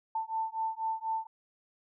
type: beating tone pair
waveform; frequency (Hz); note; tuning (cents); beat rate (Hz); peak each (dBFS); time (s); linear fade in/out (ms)
sine; 888 / 892.1; A5 / A5; +16 / +24; 4.1; -34 / -34; 0.15-1.27; 5
effects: none